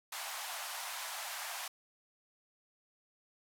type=band-pass noise; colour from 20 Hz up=pink; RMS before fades=-42 dBFS; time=0.12-1.68 s; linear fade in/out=5 ms; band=670 to 15000 Hz; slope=48 dB/octave; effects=none